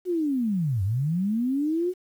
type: linear two-way sweep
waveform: sine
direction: down then up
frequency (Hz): 372.5 to 90.5 to 372.5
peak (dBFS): -22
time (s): 0.05-1.94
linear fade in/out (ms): 50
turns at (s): 0.83
effects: 9-bit